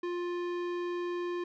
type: tone with tanh clipping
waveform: sine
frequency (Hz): 351.3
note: F4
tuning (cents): +10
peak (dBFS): -34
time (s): 0.03-1.44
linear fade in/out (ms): 5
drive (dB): 17
effects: none